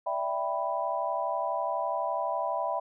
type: chord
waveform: sine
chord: E minor seventh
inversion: third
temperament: equal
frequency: 587.3 / 659.3 / 784 / 987.8 Hz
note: D5 / E5 / G5 / B5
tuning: 0 / 0 / 0 / 0 cents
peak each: -35 / -32 / -34 / -32 dBFS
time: 0.06-2.8 s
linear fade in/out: 10 ms
effects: none